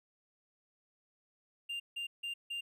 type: tone bursts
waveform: triangle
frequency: 2794 Hz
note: F7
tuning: in tune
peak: -35 dBFS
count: 4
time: 1.69-2.61 s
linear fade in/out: 10 ms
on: 110 ms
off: 160 ms
effects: none